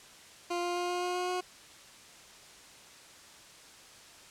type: tone with pitch steps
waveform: 20% pulse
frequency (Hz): 349.2 / 351.4 / 353.7 / 355.9 / 358.2 / 360.5 / 362.8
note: F4 / F4 / F4 / F4 / F4 / F#4 / F#4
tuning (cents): 0 / +11 / +22 / +33 / +44 / -45 / -34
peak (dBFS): -26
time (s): 0.5-1.41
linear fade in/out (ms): 10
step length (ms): 130
effects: white hiss -53 dBFS RMS until 4.3 s + low-pass 8000 Hz 12 dB/octave